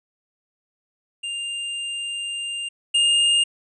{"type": "tone pair in turn", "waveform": "square", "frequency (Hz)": [2799, 2823], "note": ["F7", "F7"], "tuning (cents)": [3, 18], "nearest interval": "unison", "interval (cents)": 15, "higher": "second", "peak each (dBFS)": [-27, -16], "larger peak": "second", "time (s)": [[1.23, 2.69], [2.94, 3.44]], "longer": "first", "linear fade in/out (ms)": 10, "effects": ["resampled to 22050 Hz"]}